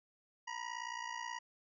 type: ring-modulated tone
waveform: 25% pulse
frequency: 957 Hz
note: A#5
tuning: 45 cents sharp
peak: -34 dBFS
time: 0.47-1.39 s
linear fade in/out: 10 ms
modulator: 29.3 Hz
effects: resampled to 16000 Hz